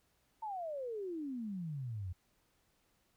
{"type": "exponential sweep", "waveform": "sine", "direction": "down", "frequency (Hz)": [909, 85.7], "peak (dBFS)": -38, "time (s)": [0.42, 2.13], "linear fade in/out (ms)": 10, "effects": ["pink hiss -75 dBFS RMS until 3.16 s"]}